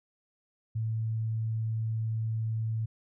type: tone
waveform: sine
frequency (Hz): 111.4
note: A2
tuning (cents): +22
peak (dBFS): -28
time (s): 0.75-2.86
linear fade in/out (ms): 10
effects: none